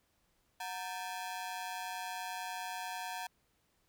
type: ring-modulated tone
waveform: sawtooth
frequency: 829 Hz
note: G#5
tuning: 3 cents flat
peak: -32 dBFS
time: 0.6-3.27 s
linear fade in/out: 5 ms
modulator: 95.3 Hz
effects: pink hiss -75 dBFS RMS until 3.88 s